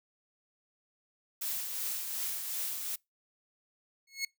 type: noise with tremolo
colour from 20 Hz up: blue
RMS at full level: -34 dBFS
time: 1.41-2.96 s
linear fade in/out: 10 ms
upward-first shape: triangle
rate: 2.7 Hz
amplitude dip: 45%
type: tone with exponential growth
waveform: 20% pulse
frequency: 2183 Hz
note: C#7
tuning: 27 cents flat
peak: -23 dBFS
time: 4.07-4.25 s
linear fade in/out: 5 ms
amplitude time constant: 38 ms
effects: noise-tail reverb RT60 0.2 s tail -26 dB re dry